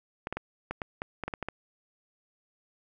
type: clicks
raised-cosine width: 0.5 ms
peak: -18 dBFS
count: 11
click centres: 0.271 / 0.326 / 0.37 / 0.71 / 0.818 / 1.019 / 1.237 / 1.28 / 1.338 / 1.427 / 1.486 s
effects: none